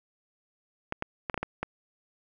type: clicks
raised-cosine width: 0.5 ms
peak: -15 dBFS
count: 7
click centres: 0.924 / 1.024 / 1.298 / 1.343 / 1.377 / 1.43 / 1.63 s
effects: none